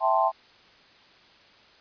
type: chord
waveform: sine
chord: A minor seventh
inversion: second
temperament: equal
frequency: 659.3 / 784 / 880 / 1046.5 Hz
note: E5 / G5 / A5 / C6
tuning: 0 / 0 / 0 / 0 cents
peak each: -25 dBFS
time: 0-0.32 s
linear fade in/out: 50 ms
effects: white hiss -55 dBFS RMS until 1.8 s + resampled to 11025 Hz